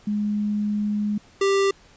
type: tone pair in turn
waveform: sine / square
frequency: 208.4 / 393.4 Hz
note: G#3 / G4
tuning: +6 / +6 cents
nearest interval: major seventh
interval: 1100 cents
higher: second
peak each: -21 / -18 dBFS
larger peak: second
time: 0.07-1.18 / 1.41-1.71 s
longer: first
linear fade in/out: 5 ms
effects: pink hiss -53 dBFS RMS until 1.96 s + resampled to 16000 Hz